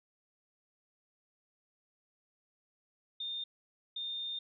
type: tone bursts at uneven times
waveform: sine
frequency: 3632 Hz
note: A#7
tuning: 46 cents flat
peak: -36 dBFS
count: 2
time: 3.2-3.44 / 3.96-4.39 s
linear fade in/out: 5 ms
effects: none